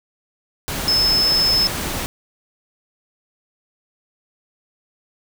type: tone in noise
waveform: sine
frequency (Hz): 5220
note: E8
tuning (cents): -18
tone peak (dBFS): -14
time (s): 0.88-1.67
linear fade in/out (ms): 0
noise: pink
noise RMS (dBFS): -25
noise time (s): 0.68-2.06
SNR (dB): +8
effects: none